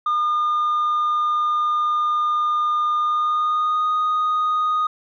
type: tone with pitch glide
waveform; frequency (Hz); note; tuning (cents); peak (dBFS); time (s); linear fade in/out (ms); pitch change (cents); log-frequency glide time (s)
sine; 1214 to 1240.2; D#6 to D#6; -43 to -6; -15; 0.06-4.87; 5; +37; 2.97-3.91
effects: tanh soft clip ceiling -16 dBFS